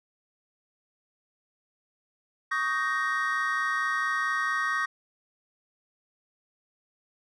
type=chord; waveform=triangle; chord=Eb dominant seventh; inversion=third; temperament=just; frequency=1120.1 / 1244.5 / 1555.6 / 1866.8 Hz; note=Db6 / Eb6 / G6 / Bb6; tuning=+18 / 0 / -14 / +2 cents; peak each=-30 / -30 / -31 / -27 dBFS; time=2.51-4.86 s; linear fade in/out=10 ms; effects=resampled to 22050 Hz